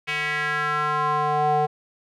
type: tone with band-pass filter sweep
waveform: square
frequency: 150 Hz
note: D3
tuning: 37 cents sharp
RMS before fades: -23 dBFS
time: 0.07-1.67 s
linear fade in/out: 20 ms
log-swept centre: 2400 to 660 Hz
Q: 3.7
effects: none